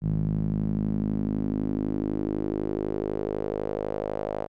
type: tone with band-pass filter sweep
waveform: sawtooth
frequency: 52 Hz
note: G#1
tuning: 3 cents sharp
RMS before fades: -28 dBFS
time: 0.01-4.48 s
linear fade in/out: 50 ms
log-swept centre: 160 to 600 Hz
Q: 3.2
effects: none